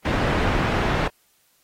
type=low-pass noise; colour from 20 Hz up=pink; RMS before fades=-22 dBFS; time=0.05-1.08 s; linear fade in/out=5 ms; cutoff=2200 Hz; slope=12 dB/octave; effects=white hiss -63 dBFS RMS until 1.63 s + AAC 48 kbps